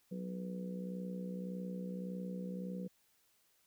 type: harmonic tone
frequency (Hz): 61.74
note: B1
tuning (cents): 0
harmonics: 3 / 4 / 5 / 6 / 7 / 8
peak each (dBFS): -40 / -52 / -56 / -58 / -55 / -48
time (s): 0.11-2.88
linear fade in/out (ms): 10
effects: white hiss -73 dBFS RMS until 3.66 s